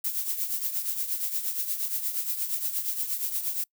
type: noise with tremolo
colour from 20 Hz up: violet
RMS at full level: -27 dBFS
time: 0.04-3.64 s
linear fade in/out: 5 ms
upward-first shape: triangle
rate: 8.5 Hz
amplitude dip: 70%
effects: noise-tail reverb RT60 0.1 s tail -25 dB re dry